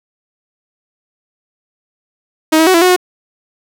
sawtooth tone with pitch steps, 315 / 321.5 / 373.3 / 335.3 / 365.4 / 362.9 Hz, D#4 / E4 / F#4 / E4 / F#4 / F#4, +21 / -43 / +15 / +30 / -22 / -34 cents, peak -3 dBFS, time 2.52-2.964 s, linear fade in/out 10 ms, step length 74 ms, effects none

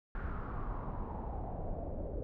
brown noise with low-pass filter sweep, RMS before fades -39 dBFS, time 0.15-2.23 s, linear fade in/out 0 ms, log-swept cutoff 1500 to 520 Hz, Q 3.9, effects none

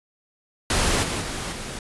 pink noise with level steps, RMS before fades -21 / -27 / -30 / -33 dBFS, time 0.7-1.79 s, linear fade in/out 2 ms, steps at 1.03 / 1.21 / 1.52 s, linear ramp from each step 5 ms, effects resampled to 24000 Hz

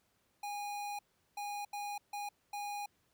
square tone bursts at uneven times, 820 Hz, G#5, 22 cents flat, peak -39 dBFS, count 5, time 0.43-0.99 / 1.37-1.65 / 1.73-1.98 / 2.13-2.29 / 2.53-2.86 s, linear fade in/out 5 ms, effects pink hiss -75 dBFS RMS until 3.13 s + high-pass 60 Hz 12 dB/octave

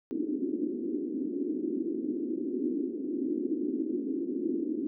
pink band-pass noise, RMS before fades -32 dBFS, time 0.11-4.87 s, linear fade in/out 0 ms, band 260 to 350 Hz, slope 48 dB/octave, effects none

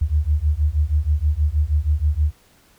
sine beating tone pair, 72.1 / 78.4 Hz, D2 / D#2, -31 / +14 cents, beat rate 6.3 Hz, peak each -19 dBFS, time 0.01-2.32 s, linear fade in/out 10 ms, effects pink hiss -55 dBFS RMS until 2.78 s

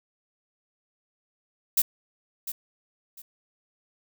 violet noise with echo, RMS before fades -21 dBFS, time 1.77-1.82 s, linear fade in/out 5 ms, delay 700 ms, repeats 2, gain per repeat -12 dB, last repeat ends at 3.22 s, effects none

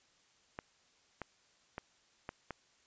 clicks, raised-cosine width 0.5 ms, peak -25 dBFS, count 5, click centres 0.589 / 1.217 / 1.781 / 2.291 / 2.507 s, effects white hiss -69 dBFS RMS until 2.86 s + resampled to 16000 Hz

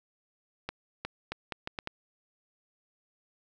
accelerating click train, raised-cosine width 0.3 ms, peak -18 dBFS, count 7, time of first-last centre 0.69-1.874 s, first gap 360 ms, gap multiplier 0.75, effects none

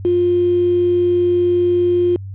sine tone with quantisation, 352.6 Hz, F4, 17 cents sharp, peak -12 dBFS, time 0.05-2.16 s, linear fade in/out 0 ms, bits 5, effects added 97 Hz sine -27 dBFS peak until 2.34 s + resampled to 8000 Hz

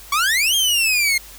sawtooth exponential two-way sweep, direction up then down, 1100 to 3251 to 2109 Hz, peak -12 dBFS, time 0.12-1.18 s, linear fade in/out 5 ms, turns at 0.55 s, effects added 50 Hz sine -44 dBFS peak until 1.38 s + white hiss -41 dBFS RMS until 1.38 s

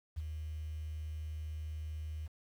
sine tone with ADSR envelope, 77.78 Hz, D#2, in tune, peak -33 dBFS, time 0.16-2.28 s, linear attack 23 ms, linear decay 24 ms, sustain -5 dB, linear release 21 ms, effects 10-bit

